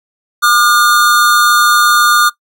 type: tone pair together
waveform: square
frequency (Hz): 1203 / 1430.6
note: D6 / F6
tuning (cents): +41 / +41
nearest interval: minor third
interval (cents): 300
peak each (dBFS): -10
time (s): 0.42-2.3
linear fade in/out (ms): 20
effects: noise-tail reverb RT60 0.1 s tail -19 dB re dry